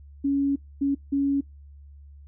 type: tone bursts at uneven times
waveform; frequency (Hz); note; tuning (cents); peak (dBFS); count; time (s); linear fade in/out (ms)
sine; 278.9; C#4; +11; -20; 3; 0.24-0.56 / 0.81-0.95 / 1.12-1.41; 10
effects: noise-tail reverb RT60 0.2 s tail -24 dB re dry + added 71 Hz sine -44 dBFS peak until 2.27 s